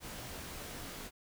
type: noise with comb filter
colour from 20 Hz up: pink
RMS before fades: -45 dBFS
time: 0-1.11 s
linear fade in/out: 50 ms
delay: 20 ms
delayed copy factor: -0.6
effects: none

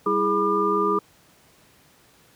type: tone cluster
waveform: sine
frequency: 196.4 / 328.9 / 415 / 985 / 1201 Hz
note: G3 / E4 / G#4 / B5 / D6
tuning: +4 / -4 / -1 / -5 / +38 cents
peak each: -30 / -28 / -23 / -30 / -22 dBFS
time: 0.06-0.99 s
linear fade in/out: 5 ms
effects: pink hiss -56 dBFS RMS until 2.35 s + high-pass 80 Hz 12 dB/octave

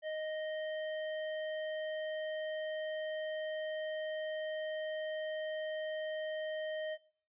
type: tone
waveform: square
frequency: 622.3 Hz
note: D#5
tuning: in tune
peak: -37 dBFS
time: 0.02-6.98 s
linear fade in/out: 50 ms
effects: noise-tail reverb RT60 0.5 s tail -21 dB re dry + resampled to 8000 Hz

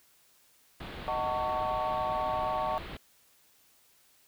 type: low-pass noise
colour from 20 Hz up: pink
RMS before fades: -42 dBFS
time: 0.8-2.97 s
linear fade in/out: 5 ms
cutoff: 4100 Hz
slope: 48 dB/octave
type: chord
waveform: sine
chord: D# half-diminished seventh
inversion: none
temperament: just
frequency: 622.3 / 746.7 / 896 / 1120.1 Hz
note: D#5 / F#5 / A5 / C#6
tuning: 0 / +16 / +31 / +18 cents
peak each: -34 dBFS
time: 1.08-2.78 s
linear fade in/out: 0 ms
effects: white hiss -64 dBFS RMS until 4.27 s

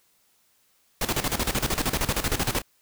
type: noise with tremolo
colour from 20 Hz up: pink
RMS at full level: -24 dBFS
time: 1.01-2.62 s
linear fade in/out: 5 ms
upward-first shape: square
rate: 13 Hz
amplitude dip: 75%
effects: white hiss -65 dBFS RMS until 2.81 s

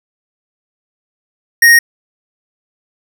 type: tone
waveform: square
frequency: 1864.7 Hz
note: A#6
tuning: in tune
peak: -4 dBFS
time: 1.62-1.79 s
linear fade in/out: 5 ms
effects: none

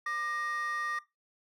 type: tone pair together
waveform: triangle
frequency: 1197 / 1871.3 Hz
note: D6 / A#6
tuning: +33 / +6 cents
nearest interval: minor sixth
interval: 773 cents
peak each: -31 / -32 dBFS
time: 0.06-0.99 s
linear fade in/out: 5 ms
effects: noise-tail reverb RT60 0.2 s tail -18 dB re dry + tanh soft clip ceiling -26 dBFS

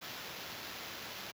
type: noise with sample-and-hold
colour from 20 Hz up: violet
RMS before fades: -45 dBFS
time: 0.01-1.32 s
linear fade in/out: 20 ms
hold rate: 8820 Hz
effects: high-pass 80 Hz 12 dB/octave

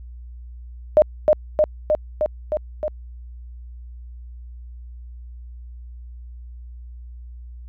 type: tone with echo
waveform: sine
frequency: 610 Hz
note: D#5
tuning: 34 cents flat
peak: -8 dBFS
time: 0.97-1.02 s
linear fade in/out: 0 ms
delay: 310 ms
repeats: 6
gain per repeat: -2 dB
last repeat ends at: 2.88 s
effects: added 60 Hz sine -35 dBFS peak until 7.68 s

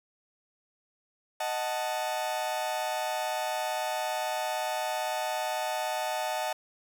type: chord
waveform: 40% pulse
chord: D# diminished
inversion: none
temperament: equal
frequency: 622.3 / 740 / 880 Hz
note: D#5 / F#5 / A5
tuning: 0 / 0 / 0 cents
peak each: -33 dBFS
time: 1.4-6.53 s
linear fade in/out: 5 ms
effects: none

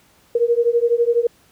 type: beating tone pair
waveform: sine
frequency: 466.2 / 478.2 Hz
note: A#4 / A#4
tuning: 0 / +44 cents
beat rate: 12 Hz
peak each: -17 dBFS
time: 0.35-1.27 s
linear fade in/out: 5 ms
effects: pink hiss -55 dBFS RMS until 1.51 s + high-pass 60 Hz 12 dB/octave

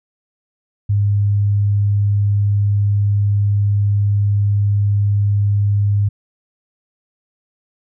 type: tone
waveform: sine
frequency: 101.9 Hz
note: G#2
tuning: 32 cents flat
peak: -12 dBFS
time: 0.89-6.09 s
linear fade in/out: 10 ms
effects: none

